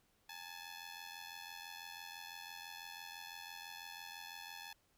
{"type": "ring-modulated tone", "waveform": "10% pulse", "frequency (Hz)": 859, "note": "A5", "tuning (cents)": -42, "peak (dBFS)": -37, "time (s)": [0.29, 4.73], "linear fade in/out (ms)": 5, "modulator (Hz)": 43, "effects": ["pink hiss -75 dBFS RMS until 4.97 s"]}